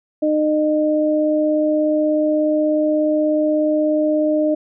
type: tone pair together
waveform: sine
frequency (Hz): 305.8 / 610.8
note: D#4 / D#5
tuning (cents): -30 / -32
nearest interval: octave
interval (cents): 1198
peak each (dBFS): -17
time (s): 0.22-4.55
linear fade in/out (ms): 10
effects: none